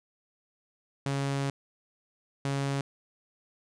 sawtooth tone bursts at uneven times, 138.59 Hz, C#3, in tune, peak -24 dBFS, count 2, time 1.06-1.5 / 2.45-2.81 s, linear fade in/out 2 ms, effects resampled to 22050 Hz + 11-bit

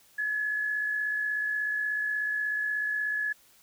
sine tone with amplitude modulation, 1701 Hz, G#6, 41 cents sharp, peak -25 dBFS, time 0.18-3.33 s, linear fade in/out 10 ms, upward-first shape sine, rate 56.5 Hz, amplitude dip 40%, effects white hiss -60 dBFS RMS until 3.62 s

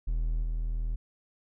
triangle tone with level steps, 40.35 Hz, E1, 36 cents flat, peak -24 / -26 dBFS, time 0.07-0.96 s, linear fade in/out 10 ms, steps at 0.43 s, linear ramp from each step 5 ms, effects none

